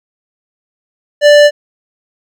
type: tone with hard clipping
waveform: sine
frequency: 587.3 Hz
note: D5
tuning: in tune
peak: -4 dBFS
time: 1.21-1.51 s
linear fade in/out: 50 ms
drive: 16 dB
effects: none